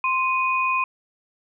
sine tone pair together, 1046.5 / 2486 Hz, C6 / D#7, 0 / -2 cents, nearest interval octave + minor third, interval 1498 cents, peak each -21 / -23 dBFS, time 0.04-0.84 s, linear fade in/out 2 ms, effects none

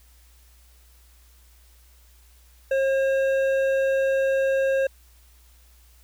sine tone with hard clipping, 538 Hz, C5, 48 cents sharp, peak -21 dBFS, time 2.71-4.87 s, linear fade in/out 5 ms, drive 9 dB, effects added 60 Hz sine -52 dBFS peak until 6.03 s + white hiss -59 dBFS RMS until 6.03 s

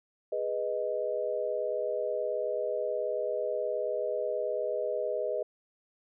sine chord, G# minor, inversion none, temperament equal, 415.3 / 493.9 / 622.3 Hz, G#4 / B4 / D#5, 0 / 0 / 0 cents, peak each -35 / -33 / -32 dBFS, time 0.32-5.43 s, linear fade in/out 5 ms, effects none

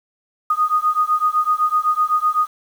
sine beating tone pair, 1234 / 1241.9 Hz, D#6 / D#6, -15 / -4 cents, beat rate 7.9 Hz, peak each -18 dBFS, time 0.5-2.47 s, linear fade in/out 5 ms, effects 7-bit

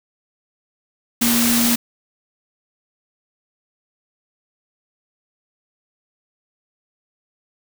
sine tone in noise, 236.4 Hz, A#3, 24 cents sharp, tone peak -17 dBFS, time 1.21-1.76 s, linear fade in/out 10 ms, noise white, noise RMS -19 dBFS, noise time 1.21-1.76 s, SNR -1 dB, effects none

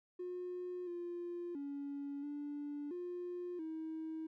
triangle tone with pitch steps, 359.6 / 348.4 / 282.6 / 290.6 / 354.6 / 318.9 Hz, F#4 / F4 / C#4 / D4 / F4 / D#4, -49 / -4 / +34 / -18 / +26 / +43 cents, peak -37 dBFS, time 0.19-4.27 s, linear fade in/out 10 ms, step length 680 ms, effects tanh soft clip ceiling -37 dBFS

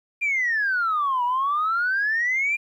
sine exponential two-way sweep, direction down then up, 2422 to 957 to 2422 Hz, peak -19 dBFS, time 0.21-2.57 s, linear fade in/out 20 ms, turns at 1.24 s, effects tanh soft clip ceiling -16 dBFS + 10-bit

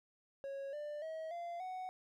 triangle tone with pitch steps, 550 / 592.9 / 639.1 / 689 / 742.7 Hz, C#5 / D5 / D#5 / F5 / F#5, -14 / +16 / +46 / -24 / +6 cents, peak -39 dBFS, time 0.44-1.89 s, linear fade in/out 0 ms, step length 290 ms, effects none

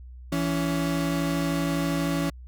35% pulse tone pair together, 166.78 / 281 Hz, E3 / C#4, +21 / +24 cents, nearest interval major sixth, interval 903 cents, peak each -25 dBFS, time 0.32-2.3 s, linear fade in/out 5 ms, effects added 62 Hz sine -40 dBFS peak until 2.47 s

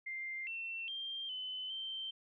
sine tone with pitch steps, 2098 / 2698 / 3180 / 3031 / 3122 Hz, C7 / E7 / G7 / F#7 / G7, +4 / +40 / +24 / +41 / -8 cents, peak -39 dBFS, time 0.06-2.11 s, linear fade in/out 10 ms, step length 410 ms, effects none

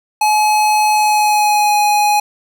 square tone with pitch glide, 850 to 833.5 Hz, G#5 to G#5, +40 to +6 cents, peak -11 dBFS, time 0.21-2.2 s, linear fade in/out 5 ms, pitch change -34 cents, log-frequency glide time 0.94-1.75 s, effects none

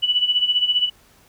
sine tone with tremolo, 2960 Hz, F#7, in tune, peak -13 dBFS, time 0.02-0.9 s, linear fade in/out 20 ms, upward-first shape sine, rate 15 Hz, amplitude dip 75%, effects pink hiss -54 dBFS RMS until 1.28 s

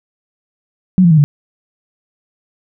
sine tone with pitch steps, 185 / 170.63 / 157.37 / 145.15 Hz, F#3 / F3 / D#3 / D3, 0 / -40 / +20 / -20 cents, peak -5 dBFS, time 0.98-1.24 s, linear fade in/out 0 ms, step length 65 ms, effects none

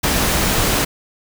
pink noise, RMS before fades -17 dBFS, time 0.03-0.85 s, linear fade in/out 10 ms, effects none

